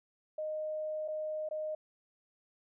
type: tone with dropouts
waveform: sine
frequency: 618 Hz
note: D#5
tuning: 12 cents flat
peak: -34 dBFS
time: 0.38-1.75 s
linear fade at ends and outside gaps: 5 ms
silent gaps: 1.079-1.083 / 1.489-1.51 s
effects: none